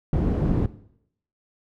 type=low-pass noise; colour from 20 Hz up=white; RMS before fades=-22 dBFS; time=0.13-0.66 s; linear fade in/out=2 ms; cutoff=210 Hz; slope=12 dB/octave; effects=noise-tail reverb RT60 0.7 s tail -17 dB re dry